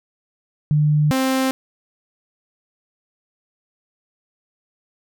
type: tone pair in turn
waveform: sine / sawtooth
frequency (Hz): 150 / 263.1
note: D3 / C4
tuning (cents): +37 / +10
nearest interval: minor seventh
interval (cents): 973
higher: second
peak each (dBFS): -13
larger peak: neither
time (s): 0.71-1.11 / 1.11-1.51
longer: neither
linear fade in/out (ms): 0
effects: none